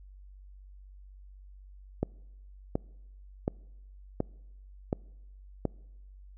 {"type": "click train", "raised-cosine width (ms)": 2, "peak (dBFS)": -14, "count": 6, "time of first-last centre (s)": [2.03, 5.653], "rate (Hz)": 1.38, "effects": ["noise-tail reverb RT60 1.0 s tail -26 dB re dry", "added 48 Hz sine -48 dBFS peak until 6.37 s"]}